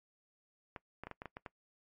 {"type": "clicks", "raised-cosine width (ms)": 0.5, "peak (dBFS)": -28, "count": 8, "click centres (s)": [0.762, 1.036, 1.07, 1.113, 1.219, 1.257, 1.369, 1.462], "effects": ["noise-tail reverb RT60 0.1 s tail -21 dB re dry", "MP3 48 kbps"]}